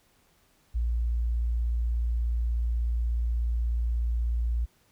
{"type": "tone", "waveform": "sine", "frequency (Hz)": 58.27, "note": "A#1", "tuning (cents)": 0, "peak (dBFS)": -24, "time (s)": [0.74, 4.66], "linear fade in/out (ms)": 20, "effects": ["pink hiss -65 dBFS RMS until 4.91 s"]}